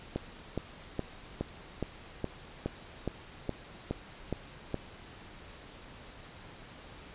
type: click train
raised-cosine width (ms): 2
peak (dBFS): -18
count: 12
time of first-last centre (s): 0.16-4.743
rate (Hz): 2.4
effects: pink hiss -50 dBFS RMS until 7.14 s + resampled to 8000 Hz